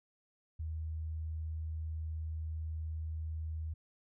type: tone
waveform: sine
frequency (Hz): 79.3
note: D#2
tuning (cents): +33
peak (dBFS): -36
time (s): 0.59-3.74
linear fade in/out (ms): 10
effects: none